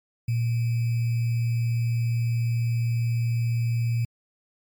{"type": "tone with sample-and-hold", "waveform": "sine", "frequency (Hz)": 117.2, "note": "A#2", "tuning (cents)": 10, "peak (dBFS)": -21, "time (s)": [0.28, 4.05], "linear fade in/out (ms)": 5, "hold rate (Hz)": 2450, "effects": ["MP3 96 kbps"]}